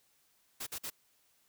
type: noise bursts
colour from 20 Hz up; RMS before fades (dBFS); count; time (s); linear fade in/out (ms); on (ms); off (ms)
white; -40; 3; 0.6-0.902; 10; 68; 49
effects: white hiss -71 dBFS RMS until 1.48 s